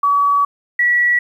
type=tone pair in turn; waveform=sine; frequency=1138 / 1937.8 Hz; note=C#6 / B6; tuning=+45 / -33 cents; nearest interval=major sixth; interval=922 cents; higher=second; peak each=-11 dBFS; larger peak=neither; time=0.03-0.45 / 0.79-1.19 s; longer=first; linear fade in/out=5 ms; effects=8-bit